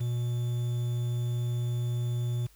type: tone with quantisation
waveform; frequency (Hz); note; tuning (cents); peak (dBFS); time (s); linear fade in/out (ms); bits
triangle; 120.7; B2; -39; -25; 0-2.47; 10; 8
effects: added 50 Hz sine -58 dBFS peak until 2.55 s + white hiss -62 dBFS RMS until 2.55 s